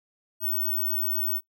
sine tone, 15804 Hz, B9, in tune, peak -24 dBFS, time 0.4-1.41 s, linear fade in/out 50 ms, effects noise-tail reverb RT60 0.1 s tail -20 dB re dry

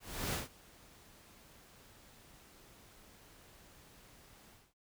pink noise with ADSR envelope, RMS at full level -36 dBFS, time 0-4.74 s, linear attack 330 ms, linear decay 150 ms, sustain -24 dB, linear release 220 ms, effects none

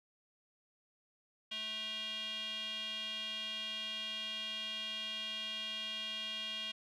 square tone with band-pass filter, 217.5 Hz, A3, 20 cents flat, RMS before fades -41 dBFS, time 1.51-6.72 s, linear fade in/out 10 ms, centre 3100 Hz, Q 9.4, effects none

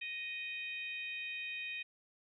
harmonic tone, 622.3 Hz, D#5, in tune, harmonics 3 / 4 / 5 / 6, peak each -49 / -40 / -51 / -50 dBFS, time 0.01-1.83 s, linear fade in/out 10 ms, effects none

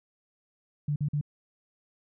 sine tone bursts, 146.83 Hz, D3, in tune, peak -25 dBFS, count 3, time 0.88-1.212 s, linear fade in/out 5 ms, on 80 ms, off 46 ms, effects none

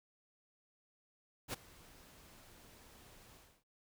pink noise with ADSR envelope, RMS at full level -38 dBFS, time 1.48-3.64 s, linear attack 54 ms, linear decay 14 ms, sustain -22 dB, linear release 290 ms, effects none

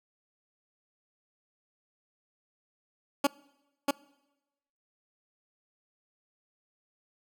15% pulse tone with echo, 282.4 Hz, C#4, 32 cents sharp, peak -15 dBFS, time 3.24-3.27 s, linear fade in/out 5 ms, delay 640 ms, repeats 1, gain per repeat -2 dB, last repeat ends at 3.91 s, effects noise-tail reverb RT60 1.0 s tail -24 dB re dry

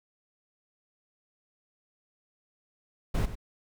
brown noise with echo, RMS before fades -26 dBFS, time 3.14-3.26 s, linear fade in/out 10 ms, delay 95 ms, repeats 1, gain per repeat -12 dB, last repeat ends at 3.355 s, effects none

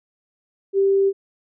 sine tone, 392 Hz, G4, in tune, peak -14 dBFS, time 0.73-1.13 s, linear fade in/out 50 ms, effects none

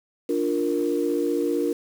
sine chord, Bb major, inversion first, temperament equal, 293.7 / 349.2 / 466.2 Hz, D4 / F4 / Bb4, 0 / 0 / 0 cents, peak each -25 dBFS, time 0.29-1.73 s, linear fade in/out 5 ms, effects tanh soft clip ceiling -11 dBFS + 7-bit

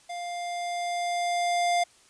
square tone with level ramp, 700 Hz, F5, 4 cents sharp, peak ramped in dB -34 to -22 dBFS, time 0.09-1.84 s, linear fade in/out 10 ms, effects white hiss -58 dBFS RMS until 2.09 s + resampled to 22050 Hz

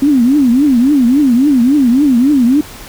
sine tone with vibrato, 263.9 Hz, C4, 15 cents sharp, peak -6 dBFS, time 0.02-2.61 s, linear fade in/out 5 ms, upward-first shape triangle, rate 3.6 Hz, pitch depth 260 cents each way, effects pink hiss -32 dBFS RMS until 2.88 s

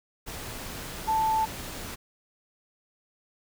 sine tone in noise, 880 Hz, A5, in tune, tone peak -22 dBFS, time 1.07-1.46 s, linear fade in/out 20 ms, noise pink, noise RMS -38 dBFS, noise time 0.26-1.96 s, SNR +13 dB, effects none

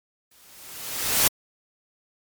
white noise with exponential growth, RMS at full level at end -17 dBFS, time 0.31-1.28 s, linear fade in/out 5 ms, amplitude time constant 210 ms, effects MP3 96 kbps

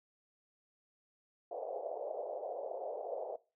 pink band-pass noise, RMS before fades -41 dBFS, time 1.51-3.36 s, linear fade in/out 5 ms, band 470 to 710 Hz, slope 48 dB/octave, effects noise-tail reverb RT60 0.3 s tail -20 dB re dry

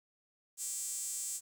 sawtooth tone with high-pass filter, 392 Hz, G4, in tune, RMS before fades -39 dBFS, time 0.57-1.41 s, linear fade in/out 50 ms, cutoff 7700 Hz, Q 4.7, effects 10-bit

